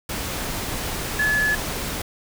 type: tone in noise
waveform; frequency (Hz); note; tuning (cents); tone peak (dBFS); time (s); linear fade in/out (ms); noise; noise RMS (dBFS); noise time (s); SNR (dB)
sine; 1712; A6; -48; -18; 1.19-1.55; 5; pink; -28; 0.09-2.02; +7
effects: none